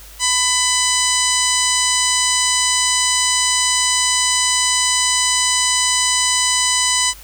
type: harmonic tone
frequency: 1000 Hz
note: B5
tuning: 21 cents sharp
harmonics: 1 / 2 / 3 / 4 / 5 / 6 / 7 / 8 / 9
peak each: -23 / -23 / -23 / -23 / -23 / -23 / -23 / -23 / -23 dBFS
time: 0.19-7.14 s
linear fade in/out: 50 ms
effects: added 50 Hz sine -40 dBFS peak until 7.23 s + white hiss -41 dBFS RMS until 7.23 s